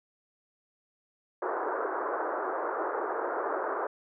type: band-pass noise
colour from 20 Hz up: pink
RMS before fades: -32 dBFS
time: 1.42-3.87 s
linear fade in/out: 5 ms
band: 350 to 1500 Hz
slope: 48 dB/octave
effects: none